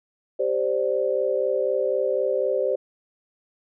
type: chord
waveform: sine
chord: G suspended fourth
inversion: none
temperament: equal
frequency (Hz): 392 / 523.3 / 587.3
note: G4 / C5 / D5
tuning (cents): 0 / 0 / 0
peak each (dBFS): -26 / -23 / -26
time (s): 0.39-2.76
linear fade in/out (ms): 10
effects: none